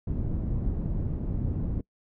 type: low-pass noise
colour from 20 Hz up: pink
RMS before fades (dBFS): -29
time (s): 0.07-1.81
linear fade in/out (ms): 5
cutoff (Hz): 220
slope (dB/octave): 12
effects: noise-tail reverb RT60 0.1 s tail -23 dB re dry